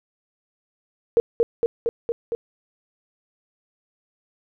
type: tone with echo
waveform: sine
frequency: 466.2 Hz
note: A#4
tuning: in tune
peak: -12 dBFS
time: 1.17-1.2 s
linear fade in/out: 0 ms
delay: 230 ms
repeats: 5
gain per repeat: -2 dB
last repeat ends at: 2.35 s
effects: none